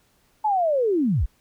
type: linear sweep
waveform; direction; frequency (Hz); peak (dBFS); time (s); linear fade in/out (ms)
sine; down; 880 to 35.76; -18; 0.44-1.26; 10
effects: pink hiss -63 dBFS RMS until 1.4 s